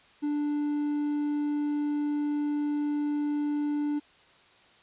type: tone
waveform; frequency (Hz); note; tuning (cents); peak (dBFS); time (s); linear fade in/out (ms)
triangle; 294; D4; +2; -24; 0.22-4; 20
effects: white hiss -58 dBFS RMS until 4.82 s + resampled to 8000 Hz